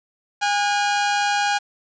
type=tone pair together; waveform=sawtooth; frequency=816 / 1448 Hz; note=G#5 / F#6; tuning=-31 / -38 cents; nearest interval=minor seventh; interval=993 cents; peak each=-15 / -23 dBFS; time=0.41-1.59 s; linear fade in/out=20 ms; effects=resampled to 16000 Hz + 7-bit